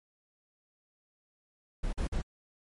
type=noise bursts; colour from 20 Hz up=brown; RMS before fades=-31 dBFS; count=3; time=1.83-2.22 s; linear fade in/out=10 ms; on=100 ms; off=45 ms; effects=MP3 48 kbps